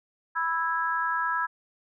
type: harmonic tone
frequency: 329.6 Hz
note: E4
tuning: in tune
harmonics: 3 / 4 / 5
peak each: -29 / -29 / -29 dBFS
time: 0.35-1.47 s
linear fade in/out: 20 ms
effects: none